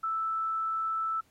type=tone; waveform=sine; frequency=1318.5 Hz; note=E6; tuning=in tune; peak=-28 dBFS; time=0.03-1.21 s; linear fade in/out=10 ms; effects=pink hiss -68 dBFS RMS until 1.3 s + AAC 48 kbps